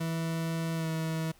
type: tone with pitch glide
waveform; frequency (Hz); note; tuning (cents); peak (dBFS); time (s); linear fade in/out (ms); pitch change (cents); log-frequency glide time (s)
40% pulse; 163.9 to 160.9; E3 to E3; -10 to -42; -29; 0-1.32; 10; -32; 0.75-0.88
effects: pink hiss -61 dBFS RMS until 1.39 s